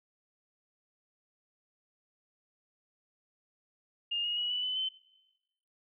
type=tone with pitch steps; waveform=sine; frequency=2826 / 2872 / 2919 / 2966 / 3015 / 3064 Hz; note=F7 / F7 / F#7 / F#7 / F#7 / G7; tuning=+20 / +48 / -24 / +4 / +32 / -40 cents; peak=-30 dBFS; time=4.11-4.89 s; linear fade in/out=10 ms; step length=130 ms; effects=noise-tail reverb RT60 1.0 s tail -21 dB re dry